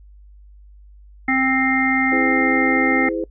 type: harmonic tone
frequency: 263.2 Hz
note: C4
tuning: 10 cents sharp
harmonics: 1 / 3 / 5 / 7 / 8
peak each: -19 / -24 / -27 / -24 / -20 dBFS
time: 1.28-3.09 s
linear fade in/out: 5 ms
type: chord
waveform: sine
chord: E augmented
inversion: none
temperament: just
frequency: 329.6 / 412 / 515 Hz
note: E4 / G#4 / B#4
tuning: 0 / -14 / -28 cents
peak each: -23 / -27 / -26 dBFS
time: 2.12-3.24 s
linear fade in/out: 2 ms
effects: noise-tail reverb RT60 0.1 s tail -22 dB re dry + added 50 Hz sine -42 dBFS peak until 3.3 s